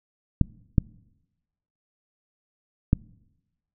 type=clicks; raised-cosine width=5 ms; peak=-5 dBFS; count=3; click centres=0.413 / 0.782 / 2.931 s; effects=noise-tail reverb RT60 1.0 s tail -24 dB re dry